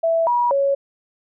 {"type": "tone with pitch steps", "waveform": "sine", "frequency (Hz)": [660, 964, 555], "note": ["E5", "B5", "C#5"], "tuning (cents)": [2, -42, 2], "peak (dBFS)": -15, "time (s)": [0.03, 0.75], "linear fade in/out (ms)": 10, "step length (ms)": 240, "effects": []}